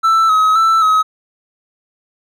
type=tone with vibrato; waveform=triangle; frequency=1300 Hz; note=E6; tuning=24 cents flat; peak=-7 dBFS; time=0.03-1.03 s; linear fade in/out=20 ms; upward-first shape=square; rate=1.9 Hz; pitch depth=35 cents each way; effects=none